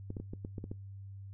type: clicks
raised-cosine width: 3 ms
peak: -27 dBFS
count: 8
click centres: 0.104 / 0.168 / 0.2 / 0.335 / 0.449 / 0.582 / 0.641 / 0.715 s
effects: noise-tail reverb RT60 0.2 s tail -22 dB re dry + added 98 Hz sine -44 dBFS peak until 1.33 s